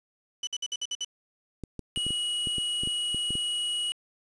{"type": "tone bursts", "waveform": "30% pulse", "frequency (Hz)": 2985, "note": "F#7", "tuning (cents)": 15, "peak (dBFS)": -26, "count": 7, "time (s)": [0.43, 1.048], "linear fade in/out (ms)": 5, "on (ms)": 42, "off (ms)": 54}
{"type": "clicks", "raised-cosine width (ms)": 3, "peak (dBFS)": -23, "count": 12, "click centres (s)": [1.637, 1.793, 1.975, 2.066, 2.106, 2.472, 2.583, 2.835, 2.874, 3.146, 3.306, 3.354]}
{"type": "tone", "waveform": "square", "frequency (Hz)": 2912, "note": "F#7", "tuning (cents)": -28, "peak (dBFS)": -28, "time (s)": [1.96, 3.92], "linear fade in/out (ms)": 0}
{"effects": ["resampled to 22050 Hz", "8-bit"]}